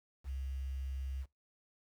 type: tone with quantisation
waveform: sine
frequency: 66.8 Hz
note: C2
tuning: 36 cents sharp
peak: -37 dBFS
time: 0.24-1.26 s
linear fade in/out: 50 ms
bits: 10
effects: noise-tail reverb RT60 0.2 s tail -21 dB re dry